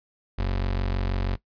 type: tone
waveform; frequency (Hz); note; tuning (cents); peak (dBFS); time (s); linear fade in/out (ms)
30% pulse; 46.25; F#1; 0; -21; 0.38-1.36; 10
effects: noise-tail reverb RT60 0.1 s tail -18 dB re dry + resampled to 11025 Hz